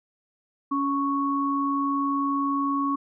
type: tone pair together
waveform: sine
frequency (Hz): 279.7 / 1108.7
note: C#4 / C#6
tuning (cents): +16 / 0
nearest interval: 2 octaves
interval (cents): 2384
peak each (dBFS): -25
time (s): 0.71-2.96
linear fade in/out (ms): 10
effects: none